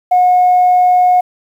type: tone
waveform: sine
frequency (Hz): 725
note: F#5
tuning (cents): -35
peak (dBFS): -5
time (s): 0.11-1.21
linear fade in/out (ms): 10
effects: tanh soft clip ceiling -3 dBFS + 7-bit